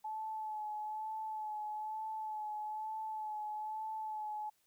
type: tone with vibrato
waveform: sine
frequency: 861 Hz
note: A5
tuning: 38 cents flat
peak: -38 dBFS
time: 0.04-4.5 s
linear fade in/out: 10 ms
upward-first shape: sine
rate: 1.1 Hz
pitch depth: 26 cents each way
effects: white hiss -75 dBFS RMS until 4.66 s